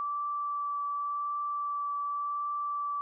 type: tone with vibrato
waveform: sine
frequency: 1161 Hz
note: D6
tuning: 20 cents flat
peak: -30 dBFS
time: 0-3.01 s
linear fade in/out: 0 ms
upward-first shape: triangle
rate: 0.89 Hz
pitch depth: 10 cents each way
effects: none